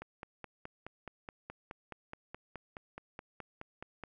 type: click train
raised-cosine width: 0.5 ms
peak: -28 dBFS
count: 20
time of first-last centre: 0.02-4.037 s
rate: 4.73 Hz
effects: none